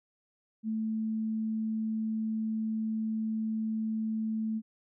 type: tone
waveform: sine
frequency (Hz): 220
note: A3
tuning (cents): 0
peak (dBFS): -29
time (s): 0.63-4.62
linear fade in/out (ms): 50
effects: none